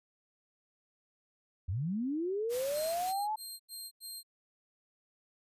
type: linear sweep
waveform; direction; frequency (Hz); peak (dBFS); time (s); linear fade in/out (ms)
sine; up; 77.78 to 880; -31; 1.68-3.36; 10
type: noise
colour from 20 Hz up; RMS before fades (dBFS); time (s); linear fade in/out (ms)
white; -43; 2.49-3.14; 50
type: tone bursts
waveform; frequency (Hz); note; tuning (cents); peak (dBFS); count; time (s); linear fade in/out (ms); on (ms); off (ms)
15% pulse; 4186; C8; 0; -35; 5; 2.73-4.232; 50; 230; 88
effects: resampled to 32000 Hz